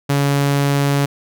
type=tone; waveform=sawtooth; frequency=141.2 Hz; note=C#3; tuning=32 cents sharp; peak=-10 dBFS; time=0.09-1.06 s; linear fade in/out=10 ms; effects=none

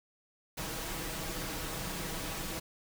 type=noise with comb filter; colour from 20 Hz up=pink; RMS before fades=-38 dBFS; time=0.57-2.6 s; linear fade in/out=10 ms; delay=6.2 ms; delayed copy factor=+0.55; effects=none

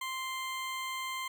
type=tone; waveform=20% pulse; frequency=1046.5 Hz; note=C6; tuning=in tune; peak=-30 dBFS; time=0.01-1.28 s; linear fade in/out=5 ms; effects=none

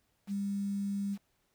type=tone with quantisation; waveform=sine; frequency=200 Hz; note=G3; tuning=35 cents sharp; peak=-31 dBFS; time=0.27-1.18 s; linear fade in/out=50 ms; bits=9; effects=pink hiss -75 dBFS RMS until 1.54 s

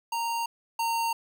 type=tone pair in turn; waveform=square; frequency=927 / 919.5 Hz; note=A#5 / A#5; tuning=-10 / -24 cents; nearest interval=unison; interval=14 cents; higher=first; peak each=-28 / -26 dBFS; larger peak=second; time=0.12-0.46 / 0.79-1.13 s; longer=neither; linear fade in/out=5 ms; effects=10-bit

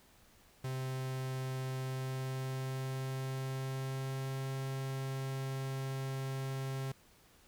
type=tone with pitch glide; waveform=45% pulse; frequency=130.81 to 133.87 Hz; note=C3 to C3; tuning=0 to +40 cents; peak=-36 dBFS; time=0.64-6.92 s; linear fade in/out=5 ms; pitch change=+40 cents; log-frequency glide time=1.77-4.52 s; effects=pink hiss -64 dBFS RMS until 7.47 s

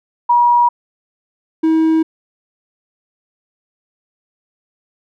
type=tone pair in turn; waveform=sine / triangle; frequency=960 / 320.4 Hz; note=B5 / E4; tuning=-49 / -49 cents; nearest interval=octave + perfect fifth; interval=1900 cents; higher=first; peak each=-8 dBFS; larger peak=neither; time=0.29-0.69 / 1.63-2.03 s; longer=neither; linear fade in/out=10 ms; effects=none

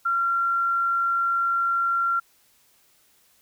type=tone; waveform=sine; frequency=1373 Hz; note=F6; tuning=30 cents flat; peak=-20 dBFS; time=0.05-2.2 s; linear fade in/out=10 ms; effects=white hiss -61 dBFS RMS until 3.41 s

